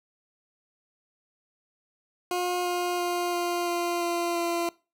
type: tone with pitch steps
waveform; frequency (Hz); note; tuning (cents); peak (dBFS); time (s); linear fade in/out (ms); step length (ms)
20% pulse; 357.4 / 354.7 / 352.1 / 349.4 / 346.8 / 344.2 / 341.7; F4 / F4 / F4 / F4 / F4 / F4 / F4; +40 / +27 / +14 / +1 / -12 / -25 / -38; -21; 2.31-4.69; 2; 340
effects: noise-tail reverb RT60 0.3 s tail -22 dB re dry